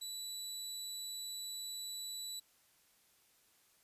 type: tone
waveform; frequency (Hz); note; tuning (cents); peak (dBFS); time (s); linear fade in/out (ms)
25% pulse; 3951; B7; 0; -38; 0.01-2.4; 10
effects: white hiss -70 dBFS RMS until 3.83 s + resampled to 32000 Hz